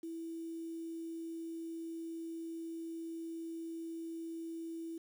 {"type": "tone with quantisation", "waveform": "sine", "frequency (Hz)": 329.6, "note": "E4", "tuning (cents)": 0, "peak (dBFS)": -40, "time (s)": [0.03, 4.98], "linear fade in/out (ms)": 5, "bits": 10, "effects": []}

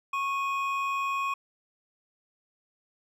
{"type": "tone pair together", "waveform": "triangle", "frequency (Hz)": [1099.9, 2500], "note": ["C#6", "D#7"], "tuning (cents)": [-14, 8], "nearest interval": "octave + major second", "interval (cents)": 1422, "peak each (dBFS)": [-26, -32], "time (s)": [0.13, 1.34], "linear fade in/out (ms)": 5, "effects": []}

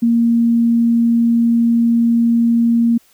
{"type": "tone", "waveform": "sine", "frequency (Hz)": 233.1, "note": "A#3", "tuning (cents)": 0, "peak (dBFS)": -10, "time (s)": [0.02, 2.98], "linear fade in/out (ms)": 10, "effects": ["white hiss -53 dBFS RMS until 3.13 s"]}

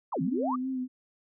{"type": "exponential two-way sweep", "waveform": "sine", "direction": "down then up", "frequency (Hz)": [1265, 146.83, 1265], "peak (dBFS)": -28, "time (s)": [0.12, 0.56], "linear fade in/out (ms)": 10, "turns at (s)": 0.22}
{"type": "tone with vibrato", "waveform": "sine", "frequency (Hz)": 258.5, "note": "C4", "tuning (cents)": -21, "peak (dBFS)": -29, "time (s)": [0.16, 0.88], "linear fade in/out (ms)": 50, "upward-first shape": "sine", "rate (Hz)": 4.2, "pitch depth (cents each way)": 39}
{"effects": []}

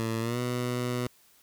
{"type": "tone with pitch glide", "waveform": "15% pulse", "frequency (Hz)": [113, 123.23], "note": ["A2", "B2"], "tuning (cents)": [47, -3], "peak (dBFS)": -22, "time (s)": [0, 1.07], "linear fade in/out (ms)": 0, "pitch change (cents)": 150, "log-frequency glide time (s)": [0.2, 0.39], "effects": ["white hiss -61 dBFS RMS until 1.42 s"]}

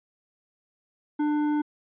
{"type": "tone with hard clipping", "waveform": "sine", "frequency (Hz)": 298, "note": "D4", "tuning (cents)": 25, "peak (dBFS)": -24, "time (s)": [1.19, 1.62], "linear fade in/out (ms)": 10, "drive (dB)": 9, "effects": ["resampled to 8000 Hz"]}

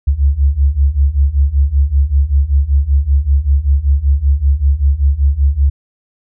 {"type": "beating tone pair", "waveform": "sine", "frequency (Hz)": [67.2, 72.4], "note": ["C2", "D2"], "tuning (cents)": [47, -24], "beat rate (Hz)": 5.2, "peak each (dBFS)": [-13, -11], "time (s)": [0.07, 5.7], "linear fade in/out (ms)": 10, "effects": []}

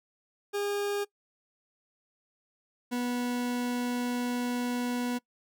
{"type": "tone pair in turn", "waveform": "40% pulse", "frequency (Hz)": [406.8, 244.8], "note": ["G#4", "B3"], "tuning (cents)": [-36, -15], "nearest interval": "major sixth", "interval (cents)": 879, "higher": "first", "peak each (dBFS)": -28, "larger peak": "neither", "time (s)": [[0.53, 1.05], [2.91, 5.19]], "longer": "second", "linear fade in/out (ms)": 20, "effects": ["noise-tail reverb RT60 0.1 s tail -22 dB re dry"]}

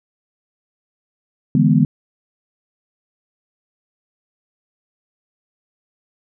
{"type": "chord", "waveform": "sine", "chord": "E dominant seventh", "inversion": "third", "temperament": "equal", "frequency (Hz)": [146.83, 164.81, 207.7, 246.9], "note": ["D3", "E3", "G#3", "B3"], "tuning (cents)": [0, 0, 0, 0], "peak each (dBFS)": -16, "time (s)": [1.55, 1.85], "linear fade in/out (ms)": 2, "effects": []}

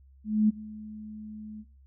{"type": "tone with ADSR envelope", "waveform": "sine", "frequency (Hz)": 214.1, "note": "A3", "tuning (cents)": -47, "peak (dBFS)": -17, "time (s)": [0.24, 1.65], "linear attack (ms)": 250, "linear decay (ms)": 18, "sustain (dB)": -21, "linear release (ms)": 52, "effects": ["noise-tail reverb RT60 0.3 s tail -21 dB re dry", "added 67 Hz sine -53 dBFS peak until 1.86 s"]}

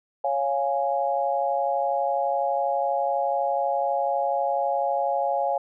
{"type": "chord", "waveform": "sine", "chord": "Db major", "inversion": "none", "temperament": "equal", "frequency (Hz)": [554.4, 698.5, 830.6], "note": ["Db5", "F5", "Ab5"], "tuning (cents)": [0, 0, 0], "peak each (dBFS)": -26, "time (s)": [0.24, 5.58], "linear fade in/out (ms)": 5, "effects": []}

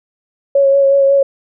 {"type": "tone with vibrato", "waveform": "sine", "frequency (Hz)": 552, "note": "C#5", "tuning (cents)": -7, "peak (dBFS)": -7, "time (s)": [0.55, 1.23], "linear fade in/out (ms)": 5, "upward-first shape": "sine", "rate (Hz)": 5.5, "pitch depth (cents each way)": 19, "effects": []}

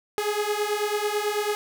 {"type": "beating tone pair", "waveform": "sawtooth", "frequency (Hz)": [413.3, 422.4], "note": ["G#4", "G#4"], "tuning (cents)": [-8, 29], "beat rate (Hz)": 9.1, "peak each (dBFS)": -23, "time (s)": [0.18, 1.55], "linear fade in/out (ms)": 0, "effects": []}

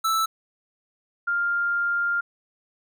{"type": "tone pair in turn", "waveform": ["square", "sine"], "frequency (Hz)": [1318.5, 1399.6], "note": ["E6", "F6"], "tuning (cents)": [0, 3], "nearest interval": "minor second", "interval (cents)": 103, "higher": "second", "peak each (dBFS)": -21, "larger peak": "neither", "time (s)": [[0.04, 0.26], [1.27, 2.21]], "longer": "second", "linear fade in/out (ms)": 10, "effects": []}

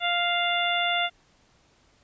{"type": "harmonic tone", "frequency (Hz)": 698.5, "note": "F5", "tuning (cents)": 0, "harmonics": [1, 2, 3, 4, 5], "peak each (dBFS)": [-27, -30, -29, -30, -29], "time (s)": [0, 1.1], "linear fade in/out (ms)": 50, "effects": ["pink hiss -62 dBFS RMS until 2.03 s", "resampled to 16000 Hz"]}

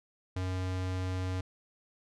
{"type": "tone", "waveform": "square", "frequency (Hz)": 92.5, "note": "F#2", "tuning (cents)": 0, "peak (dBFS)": -32, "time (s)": [0.36, 1.41], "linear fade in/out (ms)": 5, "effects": ["low-pass 7000 Hz 12 dB/octave"]}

